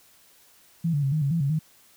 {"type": "tone with pitch steps", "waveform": "sine", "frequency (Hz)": [166.6, 144.5, 136.1, 155, 139.1, 167.1, 139, 156.6], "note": ["E3", "D3", "C#3", "D#3", "C#3", "E3", "C#3", "D#3"], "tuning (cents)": [19, -28, -31, -6, 6, 24, 5, 11], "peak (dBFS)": -21, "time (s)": [0.84, 1.592], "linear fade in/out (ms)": 10, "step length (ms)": 94, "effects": ["white hiss -57 dBFS RMS until 1.96 s"]}